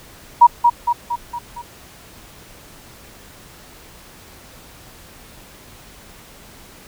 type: tone with echo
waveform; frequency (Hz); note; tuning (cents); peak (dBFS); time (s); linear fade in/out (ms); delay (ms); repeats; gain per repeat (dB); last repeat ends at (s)
sine; 954; A#5; +40; -3; 0.41-0.47; 10; 230; 5; -5; 1.62
effects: pink hiss -43 dBFS RMS until 6.87 s